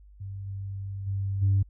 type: tone with level steps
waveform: sine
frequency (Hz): 98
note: G2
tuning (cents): 0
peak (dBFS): -34 / -32 / -26 / -18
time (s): 0.2-1.63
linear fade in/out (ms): 10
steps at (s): 0.46 / 1.06 / 1.41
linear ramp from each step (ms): 20
effects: tanh soft clip ceiling -16 dBFS + added 50 Hz sine -49 dBFS peak until 1.69 s